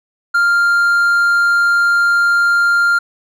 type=tone; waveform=triangle; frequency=1396.9 Hz; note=F6; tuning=in tune; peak=-8 dBFS; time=0.34-2.99 s; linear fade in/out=10 ms; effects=none